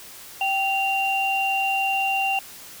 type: tone pair together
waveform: sine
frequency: 778 / 2770 Hz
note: G5 / F7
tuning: -13 / -15 cents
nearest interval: octave + minor seventh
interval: 2198 cents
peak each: -23 dBFS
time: 0.41-2.39 s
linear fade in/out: 2 ms
effects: white hiss -42 dBFS RMS until 2.8 s